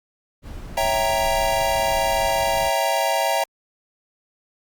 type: noise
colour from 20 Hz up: brown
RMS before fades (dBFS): -33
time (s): 0.42-2.71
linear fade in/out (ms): 50
type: chord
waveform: square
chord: C# diminished seventh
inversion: none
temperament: equal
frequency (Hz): 554.4 / 659.3 / 784 / 932.3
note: C#5 / E5 / G5 / Bb5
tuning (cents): 0 / 0 / 0 / 0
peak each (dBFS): -27 / -24 / -25 / -25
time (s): 0.77-3.44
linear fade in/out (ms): 5
effects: Opus 48 kbps